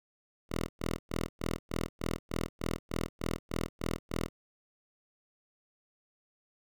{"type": "tone bursts", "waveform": "5% pulse", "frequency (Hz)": 41.2, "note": "E1", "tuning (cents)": 0, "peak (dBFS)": -20, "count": 13, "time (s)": [0.49, 4.29], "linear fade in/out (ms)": 50, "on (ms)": 200, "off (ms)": 100, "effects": []}